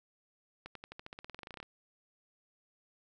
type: accelerating click train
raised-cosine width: 0.3 ms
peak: -29 dBFS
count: 19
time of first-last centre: 0.66-1.629 s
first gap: 93 ms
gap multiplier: 0.93
effects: none